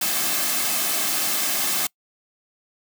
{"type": "noise with comb filter", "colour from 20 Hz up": "white", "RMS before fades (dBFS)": -23, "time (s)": [0.01, 1.87], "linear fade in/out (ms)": 5, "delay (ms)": 2.1, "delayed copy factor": -0.55, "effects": ["noise-tail reverb RT60 0.1 s tail -25 dB re dry", "high-pass 200 Hz 12 dB/octave"]}